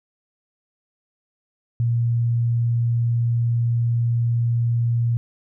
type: tone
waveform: sine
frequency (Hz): 117.8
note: A#2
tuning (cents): +19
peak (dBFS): -17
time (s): 1.8-5.17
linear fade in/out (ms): 0
effects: none